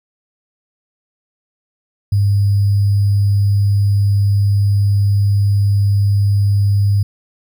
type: tone with sample-and-hold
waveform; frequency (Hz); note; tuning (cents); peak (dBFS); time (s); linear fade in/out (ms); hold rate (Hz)
sine; 100.6; G2; +45; -10; 2.12-7.03; 5; 4900
effects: none